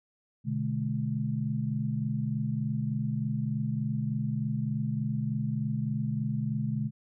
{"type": "chord", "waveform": "sine", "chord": "G# diminished", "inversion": "first", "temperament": "equal with one note detuned", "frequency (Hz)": [123.47, 146.83, 212.6], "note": ["B2", "D3", "G#3"], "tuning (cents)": [0, 0, 41], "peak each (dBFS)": -32, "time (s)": [0.44, 6.91], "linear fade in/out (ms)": 50, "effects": []}